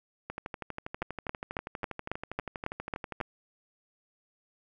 two click trains, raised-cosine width 0.5 ms, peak -16 / -21 dBFS, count 9 / 37, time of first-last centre 1.02-3.212 / 0.3-3.203 s, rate 3.65 / 12.4 Hz, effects none

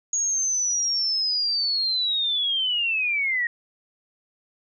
sine linear sweep, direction down, 6690 to 1867 Hz, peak -21 dBFS, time 0.13-3.47 s, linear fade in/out 2 ms, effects none

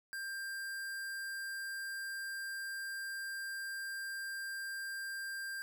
square tone, 1589 Hz, G6, 23 cents sharp, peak -40 dBFS, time 0.13-5.62 s, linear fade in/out 0 ms, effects none

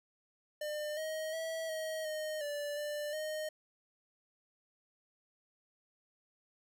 square tone with pitch steps, 601 / 629 / 649 / 633 / 618 / 583 / 592 / 618 Hz, D5 / D#5 / E5 / D#5 / D#5 / D5 / D5 / D#5, +40 / +19 / -27 / +30 / -12 / -13 / +14 / -12 cents, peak -37 dBFS, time 0.61-3.49 s, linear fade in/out 5 ms, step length 360 ms, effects none

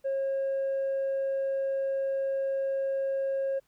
triangle tone with tanh clipping, 542 Hz, C#5, 39 cents flat, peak -27 dBFS, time 0.04-3.6 s, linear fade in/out 20 ms, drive 6 dB, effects pink hiss -71 dBFS RMS until 3.67 s

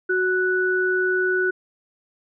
sine tone pair together, 370 / 1480 Hz, F#4 / F#6, 0 / 0 cents, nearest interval 2 octaves, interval 2400 cents, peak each -21 dBFS, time 0.09-1.51 s, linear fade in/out 10 ms, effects none

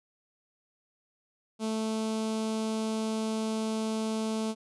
sawtooth tone with notch filter, 219.9 Hz, A3, 1 cent flat, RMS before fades -31 dBFS, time 1.59-4.55 s, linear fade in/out 50 ms, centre 1800 Hz, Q 1.1, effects resampled to 24000 Hz

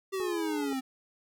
square exponential sweep, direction down, 392 to 257.6 Hz, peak -31 dBFS, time 0.12-0.81 s, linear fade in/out 20 ms
harmonic tone, 418.2 Hz, G#4, 12 cents sharp, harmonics 1 / 2 / 3, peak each -35 / -45 / -50 dBFS, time 0.2-0.73 s, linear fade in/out 0 ms
effects none

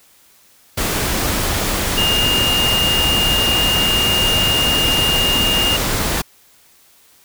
sine tone in noise, 2829 Hz, F7, 22 cents sharp, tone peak -15 dBFS, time 1.97-5.77 s, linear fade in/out 10 ms, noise pink, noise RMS -19 dBFS, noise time 0.77-6.22 s, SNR +1 dB, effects white hiss -51 dBFS RMS until 7.24 s

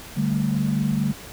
sine chord, D suspended fourth, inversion none, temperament just, 146.83 / 195.78 / 220.2 Hz, D3 / G3 / A3, 0 / -2 / +2 cents, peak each -24 dBFS, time 0.16-1.13 s, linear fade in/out 20 ms, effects pink hiss -40 dBFS RMS until 1.32 s

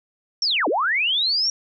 sine linear two-way sweep, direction down then up, 5680 to 263.8 to 5680 Hz, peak -18 dBFS, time 0.42-1.5 s, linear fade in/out 2 ms, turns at 0.68 s, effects none

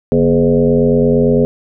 sine tone with frequency modulation, 329.6 Hz, E4, in tune, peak -8 dBFS, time 0.12-1.45 s, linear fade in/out 0 ms, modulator 88.8 Hz, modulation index 2.3, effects none

